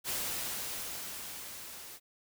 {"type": "noise with level ramp", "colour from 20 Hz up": "white", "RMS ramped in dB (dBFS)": [-34, -48], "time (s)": [0.04, 2], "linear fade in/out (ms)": 50, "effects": []}